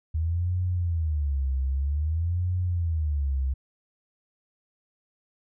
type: tone with vibrato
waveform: sine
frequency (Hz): 77.4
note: D#2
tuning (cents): -9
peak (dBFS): -23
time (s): 0.14-3.54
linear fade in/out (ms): 10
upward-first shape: sine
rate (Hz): 0.52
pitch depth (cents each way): 270
effects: none